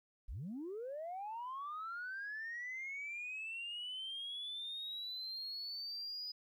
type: linear sweep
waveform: sine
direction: up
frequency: 31.95 to 4978 Hz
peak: -40 dBFS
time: 0.28-6.32 s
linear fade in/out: 10 ms
effects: tanh soft clip ceiling -38 dBFS + 13-bit